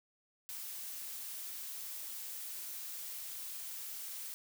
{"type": "noise", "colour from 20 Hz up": "blue", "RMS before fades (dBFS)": -44, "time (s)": [0.49, 4.34], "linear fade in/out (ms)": 0, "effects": []}